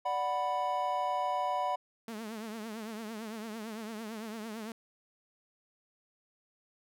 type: chord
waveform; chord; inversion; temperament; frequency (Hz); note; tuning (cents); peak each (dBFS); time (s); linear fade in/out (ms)
triangle; B minor; first; equal; 587.3 / 740 / 987.8; D5 / F#5 / B5; 0 / 0 / 0; -35 / -31 / -31; 0.05-1.76; 10
type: tone with vibrato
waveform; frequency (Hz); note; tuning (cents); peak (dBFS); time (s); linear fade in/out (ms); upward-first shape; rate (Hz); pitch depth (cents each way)
sawtooth; 219.8; A3; -2; -35; 2.08-4.72; 2; triangle; 8.9; 110
effects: none